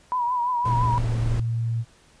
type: tone with vibrato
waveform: sine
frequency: 978 Hz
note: B5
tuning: 17 cents flat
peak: -21 dBFS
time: 0.12-0.98 s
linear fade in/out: 0 ms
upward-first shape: triangle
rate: 5.9 Hz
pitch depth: 69 cents each way
type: tone with pitch glide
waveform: sine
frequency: 118.5 to 115.19 Hz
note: A#2 to A#2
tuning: +29 to -20 cents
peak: -22 dBFS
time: 0.64-1.85 s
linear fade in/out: 50 ms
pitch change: -49 cents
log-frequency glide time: 0.77-1.15 s
type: noise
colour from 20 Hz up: brown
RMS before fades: -28 dBFS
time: 0.65-1.4 s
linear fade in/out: 5 ms
effects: pink hiss -56 dBFS RMS until 2.2 s + resampled to 22050 Hz